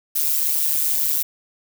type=noise with amplitude modulation; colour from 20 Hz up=violet; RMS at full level=-17 dBFS; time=0.15-1.23 s; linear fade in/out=10 ms; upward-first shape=sine; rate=151 Hz; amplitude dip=75%; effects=none